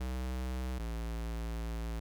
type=tone pair in turn; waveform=square; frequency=63.5 / 56.57 Hz; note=B1 / A1; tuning=+49 / +49 cents; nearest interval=major second; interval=200 cents; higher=first; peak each=-35 / -36 dBFS; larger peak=first; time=0-0.79 / 0.79-2 s; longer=second; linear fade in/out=10 ms; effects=none